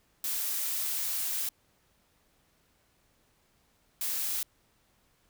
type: noise bursts at uneven times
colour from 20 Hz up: blue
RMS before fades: -32 dBFS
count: 2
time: 0.24-1.49 / 4.01-4.43 s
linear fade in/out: 2 ms
effects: pink hiss -69 dBFS RMS until 5.29 s